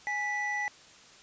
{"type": "tone pair together", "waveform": "triangle", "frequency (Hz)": [830.6, 1968.1], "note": ["G#5", "B6"], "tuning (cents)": [0, -7], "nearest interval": "octave + minor third", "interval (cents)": 1493, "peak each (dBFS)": [-33, -29], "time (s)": [0.07, 0.68], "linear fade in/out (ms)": 0, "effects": ["white hiss -54 dBFS RMS until 1.22 s", "resampled to 16000 Hz"]}